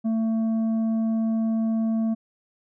triangle tone with tanh clipping, 223.6 Hz, A3, 28 cents sharp, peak -22 dBFS, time 0.04-2.15 s, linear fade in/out 20 ms, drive 10 dB, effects none

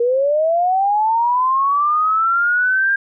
sine linear sweep, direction up, 466.2 to 1611 Hz, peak -13 dBFS, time 0-2.96 s, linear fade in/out 5 ms, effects none

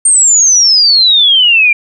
sine exponential sweep, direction down, 8800 to 2349 Hz, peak -4 dBFS, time 0.05-1.73 s, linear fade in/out 5 ms, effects none

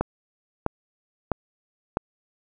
click train, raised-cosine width 1 ms, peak -8 dBFS, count 4, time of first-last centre 0.01-1.971 s, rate 1.53 Hz, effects none

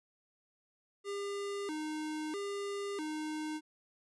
square tone with vibrato, 352 Hz, F4, 14 cents sharp, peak -37 dBFS, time 1.04-3.61 s, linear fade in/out 50 ms, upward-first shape square, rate 0.77 Hz, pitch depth 230 cents each way, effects resampled to 24000 Hz

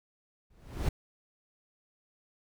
brown noise with exponential growth, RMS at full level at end -26 dBFS, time 0.5-0.89 s, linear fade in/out 5 ms, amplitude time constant 84 ms, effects none

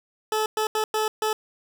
20% pulse tone bursts at uneven times, 432.7 Hz, A4, 29 cents flat, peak -17 dBFS, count 5, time 0.32-0.46 / 0.57-0.67 / 0.75-0.84 / 0.94-1.08 / 1.22-1.33 s, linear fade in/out 2 ms, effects none

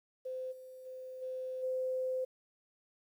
sine tone with level steps, 515 Hz, C5, 28 cents flat, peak -37 / -48 / -43 / -37 / -32 dBFS, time 0.25-2.25 s, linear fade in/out 10 ms, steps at 0.51 / 0.85 / 1.21 / 1.62 s, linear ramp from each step 20 ms, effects 11-bit

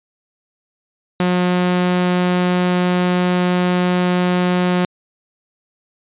sawtooth tone, 179.7 Hz, F3, 50 cents sharp, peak -10 dBFS, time 1.2-4.85 s, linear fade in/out 2 ms, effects resampled to 8000 Hz

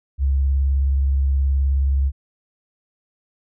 sine tone with vibrato, 68.3 Hz, C#2, 25 cents flat, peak -15 dBFS, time 0.18-2.12 s, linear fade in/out 50 ms, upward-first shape sine, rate 19 Hz, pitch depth 44 cents each way, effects none

